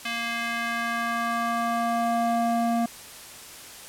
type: tone with band-pass filter sweep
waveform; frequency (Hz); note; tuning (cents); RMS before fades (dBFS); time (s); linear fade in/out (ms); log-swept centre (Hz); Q
square; 233.1; A#3; 0; -26; 0.05-2.86; 5; 2600 to 500; 1.6
effects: white hiss -43 dBFS RMS until 3.88 s + low-pass 12000 Hz 12 dB/octave